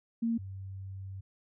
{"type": "tone pair in turn", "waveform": "sine", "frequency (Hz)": [230, 96.17], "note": ["A#3", "G2"], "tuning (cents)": [-23, -33], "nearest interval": "octave + minor third", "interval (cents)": 1510, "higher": "first", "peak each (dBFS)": [-27, -39], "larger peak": "first", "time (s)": [[0.22, 0.38], [0.38, 1.21]], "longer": "second", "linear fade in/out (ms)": 10, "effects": []}